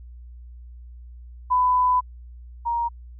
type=tone pair in turn; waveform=sine; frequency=1000 / 939.8 Hz; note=B5 / A#5; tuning=+21 / +14 cents; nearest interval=minor second; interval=107 cents; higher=first; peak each=-16 / -21 dBFS; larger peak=first; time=1.5-2.01 / 2.65-2.89 s; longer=first; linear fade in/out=20 ms; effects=added 60 Hz sine -39 dBFS peak until 3.19 s